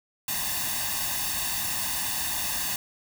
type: noise with comb filter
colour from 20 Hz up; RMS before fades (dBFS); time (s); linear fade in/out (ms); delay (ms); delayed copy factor
white; -29; 0.28-2.76; 2; 1.1; +0.85
effects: none